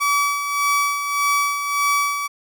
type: tone with tremolo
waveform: 30% pulse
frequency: 1145 Hz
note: D6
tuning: 44 cents flat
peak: -13 dBFS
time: 0-2.28 s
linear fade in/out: 20 ms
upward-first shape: sine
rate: 1.7 Hz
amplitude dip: 55%
effects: none